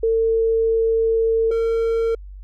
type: tone pair in turn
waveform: sine / triangle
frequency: 451.3 / 456 Hz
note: A4 / A#4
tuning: +44 / -38 cents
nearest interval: unison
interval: 18 cents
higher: second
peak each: -15 dBFS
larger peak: neither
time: 0.03-1.51 / 1.51-2.15 s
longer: first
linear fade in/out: 5 ms
effects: added 48 Hz sine -34 dBFS peak until 2.43 s